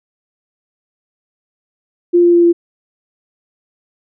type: tone with pitch steps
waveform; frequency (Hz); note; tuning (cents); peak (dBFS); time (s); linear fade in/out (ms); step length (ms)
sine; 349 / 346.8 / 344.6 / 342.4; F4 / F4 / F4 / F4; -1 / -12 / -23 / -34; -6; 2.13-2.53; 20; 100
effects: none